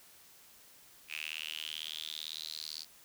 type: tone with high-pass filter sweep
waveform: sawtooth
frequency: 77.9 Hz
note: D#2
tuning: 3 cents sharp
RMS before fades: -42 dBFS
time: 1.08-2.86 s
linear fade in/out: 50 ms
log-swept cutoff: 2500 to 4600 Hz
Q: 7.7
effects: white hiss -59 dBFS RMS until 3.04 s